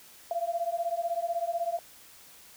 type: beating tone pair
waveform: sine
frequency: 675 / 691 Hz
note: E5 / F5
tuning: +41 / -19 cents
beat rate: 16 Hz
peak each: -31 dBFS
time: 0.31-1.79 s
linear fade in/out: 2 ms
effects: white hiss -53 dBFS RMS until 2.56 s